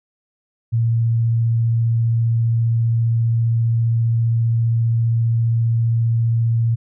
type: tone with vibrato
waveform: sine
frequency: 115.3 Hz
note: A#2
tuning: 19 cents flat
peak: -14 dBFS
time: 0.72-6.76 s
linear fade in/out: 20 ms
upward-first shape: triangle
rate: 15 Hz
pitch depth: 10 cents each way
effects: none